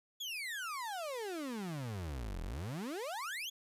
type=exponential two-way sweep; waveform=35% pulse; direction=down then up; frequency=3460 to 39.34 to 3460 Hz; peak=-37 dBFS; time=0.2-3.5 s; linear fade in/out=10 ms; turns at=2.42 s; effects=resampled to 32000 Hz + 12-bit